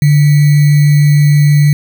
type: tone with sample-and-hold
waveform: sine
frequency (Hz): 146.8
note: D3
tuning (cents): 0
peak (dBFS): -4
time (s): 0.02-1.73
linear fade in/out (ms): 2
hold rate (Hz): 2100
effects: none